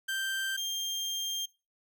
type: tone pair in turn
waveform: 30% pulse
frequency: 1568 / 3196 Hz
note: G6 / G7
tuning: 0 / +33 cents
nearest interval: octave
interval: 1233 cents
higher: second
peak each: -28 / -28 dBFS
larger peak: neither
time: 0.08-0.57 / 0.57-1.46 s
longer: second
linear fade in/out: 10 ms
effects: noise-tail reverb RT60 0.3 s tail -21 dB re dry